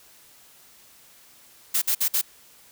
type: noise bursts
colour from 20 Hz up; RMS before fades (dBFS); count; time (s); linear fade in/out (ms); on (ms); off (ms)
blue; -22; 4; 1.74-2.215; 10; 79; 53
effects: white hiss -53 dBFS RMS until 2.71 s